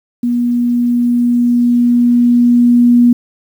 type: tone with level ramp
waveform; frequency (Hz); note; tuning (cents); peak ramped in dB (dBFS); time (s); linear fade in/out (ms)
sine; 241.1; B3; -41; -11 to -4; 0.23-3.13; 5
effects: 7-bit